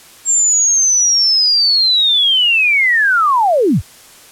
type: linear sweep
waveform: sine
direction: down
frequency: 7459 to 49 Hz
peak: -9 dBFS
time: 0.25-3.82 s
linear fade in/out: 50 ms
effects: white hiss -41 dBFS RMS until 4.31 s + low-pass 12000 Hz 12 dB/octave